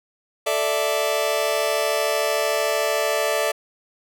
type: chord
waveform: sawtooth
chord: A suspended fourth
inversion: none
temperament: just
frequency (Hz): 440 / 586.7 / 660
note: A4 / D5 / E5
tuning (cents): 0 / -2 / +2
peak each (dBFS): -22 / -19 / -20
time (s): 0.46-3.52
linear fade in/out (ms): 10
effects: none